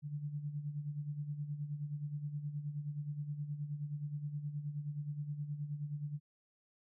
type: tone with tremolo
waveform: sine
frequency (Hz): 146.83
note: D3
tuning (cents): 0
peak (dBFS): -35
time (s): 0.02-6.2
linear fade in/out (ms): 50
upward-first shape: sine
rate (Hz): 9.5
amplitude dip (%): 65
effects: none